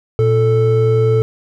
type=tone pair together; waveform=triangle; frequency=116.6 / 440.2 Hz; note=A#2 / A4; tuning=+1 / +1 cents; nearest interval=octave + major seventh; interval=2300 cents; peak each=-11 / -11 dBFS; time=0.19-1.22 s; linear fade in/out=0 ms; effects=none